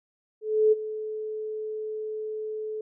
sine tone with ADSR envelope, 431.9 Hz, A4, 32 cents flat, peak -15 dBFS, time 0.41-2.81 s, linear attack 310 ms, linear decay 23 ms, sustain -15 dB, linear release 3 ms, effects none

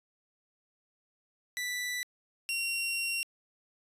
sawtooth tone pair in turn, 1975.5 / 2747 Hz, B6 / F7, 0 / -29 cents, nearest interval tritone, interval 571 cents, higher second, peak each -29 / -27 dBFS, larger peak second, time 1.57-2.03 / 2.49-3.23 s, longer second, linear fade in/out 0 ms, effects resampled to 32000 Hz

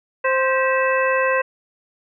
harmonic tone with a mistuned harmonic, 524 Hz, C5, 2 cents sharp, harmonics 1 / 2 / 3 / 4 / 5, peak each -19 / -22 / -24 / -25 / -26 dBFS, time 0.24-1.42 s, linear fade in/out 10 ms, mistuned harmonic 4, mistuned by -140 cents, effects none

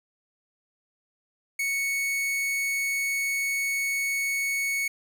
45% pulse tone, 2217 Hz, C#7, in tune, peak -25 dBFS, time 1.59-4.88 s, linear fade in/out 5 ms, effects none

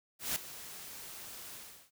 white noise with ADSR envelope, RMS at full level -32 dBFS, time 0.19-1.91 s, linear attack 170 ms, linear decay 3 ms, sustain -15 dB, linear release 370 ms, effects none

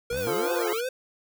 square tone with vibrato, 466.2 Hz, A#4, in tune, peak -28 dBFS, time 0.1-0.89 s, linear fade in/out 5 ms, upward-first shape triangle, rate 2.9 Hz, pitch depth 190 cents each way
20% pulse exponential sweep, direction up, 54.5 to 1581 Hz, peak -30 dBFS, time 0.11-0.81 s, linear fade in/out 5 ms
violet noise, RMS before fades -39 dBFS, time 0.17-0.8 s, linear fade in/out 0 ms
harmonic tone, 174.7 Hz, F3, 1 cent sharp, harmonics 2 / 3 / 4 / 5 / 6 / 7 / 8 / 9, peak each -30 / -34 / -36 / -38 / -40 / -41 / -42 / -43 dBFS, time 0.27-0.73 s, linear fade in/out 0 ms
effects none

